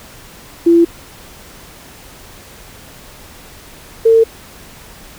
sine tone pair in turn, 338.4 / 452.4 Hz, E4 / A4, +45 / +48 cents, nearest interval perfect fourth, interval 503 cents, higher second, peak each -5 dBFS, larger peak neither, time 0.66-0.85 / 4.05-4.24 s, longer neither, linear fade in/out 10 ms, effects pink hiss -38 dBFS RMS until 5.18 s

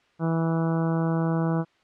harmonic tone, 164 Hz, E3, 9 cents flat, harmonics 1 / 2 / 3 / 4 / 5 / 6 / 7 / 8 / 9, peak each -23 / -29 / -33 / -35 / -37 / -39 / -40 / -41 / -42 dBFS, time 0.19-1.65 s, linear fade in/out 50 ms, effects white hiss -63 dBFS RMS until 1.83 s + low-pass 3000 Hz 12 dB/octave

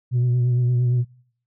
sine tone with vibrato, 123 Hz, B2, 7 cents flat, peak -14 dBFS, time 0.11-1.05 s, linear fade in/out 50 ms, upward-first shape triangle, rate 8.7 Hz, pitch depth 38 cents each way, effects noise-tail reverb RT60 0.6 s tail -24 dB re dry + tanh soft clip ceiling -15 dBFS

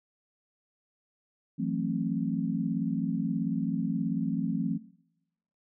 sine chord, F# half-diminished seventh, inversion third, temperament just, 166.5 / 185 / 222 / 266.4 Hz, E3 / F#3 / A3 / C4, +18 / 0 / +16 / +31 cents, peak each -33 dBFS, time 1.58-4.78 s, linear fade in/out 20 ms, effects noise-tail reverb RT60 0.9 s tail -21 dB re dry

